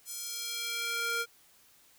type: tone with high-pass filter sweep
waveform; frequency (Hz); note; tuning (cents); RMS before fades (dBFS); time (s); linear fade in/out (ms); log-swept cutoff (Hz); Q
square; 466.2; A#4; 0; -35; 0.05-1.26; 50; 7800 to 1000; 1.1
effects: white hiss -62 dBFS RMS until 1.98 s